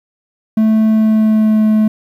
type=tone with pitch glide; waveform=triangle; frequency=218.9 to 215.9 Hz; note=A3 to A3; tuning=-9 to -33 cents; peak=-6 dBFS; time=0.57-1.88 s; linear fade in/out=5 ms; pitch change=-24 cents; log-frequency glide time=0.89-1.64 s; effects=8-bit